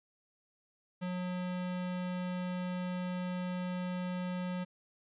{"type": "tone", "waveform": "square", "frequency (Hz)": 180.9, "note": "F#3", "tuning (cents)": -39, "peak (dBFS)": -35, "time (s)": [1.01, 4.65], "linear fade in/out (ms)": 20, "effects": ["resampled to 8000 Hz"]}